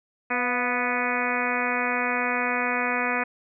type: harmonic tone with a mistuned harmonic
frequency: 246.9 Hz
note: B3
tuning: in tune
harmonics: 1 / 2 / 3 / 4 / 5 / 6 / 7 / 8 / 9 / 10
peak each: -32 / -32 / -32 / -32 / -32 / -32 / -32 / -32 / -32 / -32 dBFS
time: 0.3-3.24 s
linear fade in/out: 10 ms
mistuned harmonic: 3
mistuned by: -45 cents
effects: none